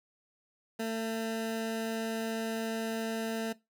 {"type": "tone", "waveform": "20% pulse", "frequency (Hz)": 224.3, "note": "A3", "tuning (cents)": 34, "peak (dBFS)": -27, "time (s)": [0.79, 3.53], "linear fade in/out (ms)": 10, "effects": ["noise-tail reverb RT60 0.2 s tail -19 dB re dry"]}